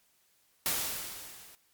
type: noise with level ramp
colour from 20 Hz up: white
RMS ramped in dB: -29 to -54 dBFS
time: 0.66-1.55 s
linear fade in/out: 0 ms
effects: white hiss -69 dBFS RMS until 1.73 s + MP3 96 kbps